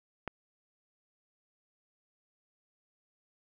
click, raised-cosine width 0.5 ms, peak -20 dBFS, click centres 0.277 s, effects none

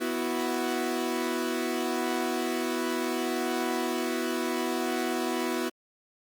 sawtooth chord, B suspended fourth, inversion none, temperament equal, 246.9 / 329.6 / 370 Hz, B3 / E4 / F#4, 0 / 0 / 0 cents, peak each -28 dBFS, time 0-5.7 s, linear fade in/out 20 ms, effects Opus 32 kbps

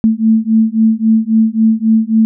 sine beating tone pair, 220 / 223.7 Hz, A3 / A3, 0 / +29 cents, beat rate 3.7 Hz, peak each -11 dBFS, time 0.04-2.25 s, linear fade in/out 0 ms, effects none

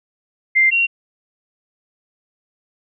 sine tone pair in turn, 2093 / 2749 Hz, C7 / F7, 0 / -28 cents, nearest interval perfect fourth, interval 472 cents, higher second, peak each -10 / -13 dBFS, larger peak first, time 0.55-0.71 / 0.71-0.87 s, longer neither, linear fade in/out 20 ms, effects none

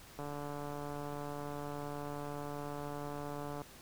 click train, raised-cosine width 1 ms, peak -29 dBFS, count 498, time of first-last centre 0.19-3.618 s, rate 145 Hz, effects pink hiss -55 dBFS RMS until 3.81 s

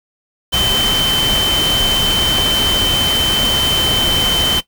sine tone in noise, 3079 Hz, G7, 32 cents flat, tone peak -13 dBFS, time 0.52-4.61 s, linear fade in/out 20 ms, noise pink, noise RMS -19 dBFS, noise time 0.52-4.61 s, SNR +3 dB, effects noise-tail reverb RT60 0.1 s tail -17 dB re dry

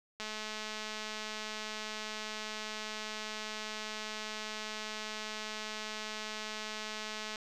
click train, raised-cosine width 0.2 ms, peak -23 dBFS, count 1540, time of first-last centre 0.2-7.358 s, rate 215 Hz, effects none

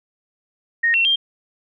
sine tone with pitch steps, 1858 / 2716 / 3189 Hz, A#6 / F7 / G7, -6 / -49 / +29 cents, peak -14 dBFS, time 0.83-1.16 s, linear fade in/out 10 ms, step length 110 ms, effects none

